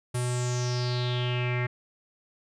square tone with low-pass filter sweep, 123.47 Hz, B2, in tune, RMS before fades -28 dBFS, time 0.14-1.67 s, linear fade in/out 10 ms, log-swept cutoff 10000 to 2000 Hz, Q 5.7, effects none

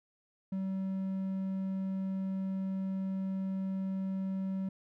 triangle tone, 191.2 Hz, G3, 43 cents flat, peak -30 dBFS, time 0.52-4.69 s, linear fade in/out 5 ms, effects none

